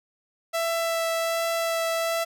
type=tone with vibrato; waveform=sawtooth; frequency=663 Hz; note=E5; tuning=10 cents sharp; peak=-20 dBFS; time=0.53-2.25 s; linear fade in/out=20 ms; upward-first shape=sine; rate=1.3 Hz; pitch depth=9 cents each way; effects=none